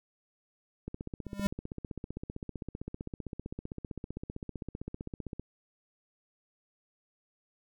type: click train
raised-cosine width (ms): 3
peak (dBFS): -25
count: 71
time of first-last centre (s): 0.88-5.396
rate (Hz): 15.5
type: tone with exponential growth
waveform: square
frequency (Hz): 200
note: G3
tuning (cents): +35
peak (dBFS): -25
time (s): 1.25-1.47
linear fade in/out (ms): 0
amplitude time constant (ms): 46
effects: none